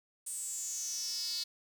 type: tone with high-pass filter sweep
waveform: square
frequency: 201 Hz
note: G3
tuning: 44 cents sharp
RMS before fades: -38 dBFS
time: 0.26-1.44 s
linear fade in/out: 10 ms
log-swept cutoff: 8700 to 4400 Hz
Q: 7.8
effects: 10-bit